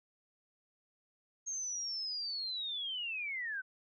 sine linear sweep, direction down, 6490 to 1487 Hz, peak -36 dBFS, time 1.46-3.62 s, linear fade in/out 20 ms, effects none

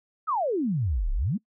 sine exponential two-way sweep, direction down then up, 1353 to 30.79 to 248.4 Hz, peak -23 dBFS, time 0.27-1.38 s, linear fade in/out 20 ms, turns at 1.12 s, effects noise-tail reverb RT60 0.1 s tail -22 dB re dry

